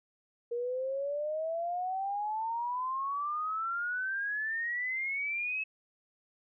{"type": "exponential sweep", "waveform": "sine", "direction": "up", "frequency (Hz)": [469.8, 2601], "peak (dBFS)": -31, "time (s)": [0.51, 5.64], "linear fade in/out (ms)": 10, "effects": []}